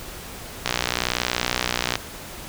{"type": "click train", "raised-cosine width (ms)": 0.2, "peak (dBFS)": -3, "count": 80, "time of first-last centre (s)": [0.66, 1.955], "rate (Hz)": 61, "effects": ["pink hiss -37 dBFS RMS until 2.48 s"]}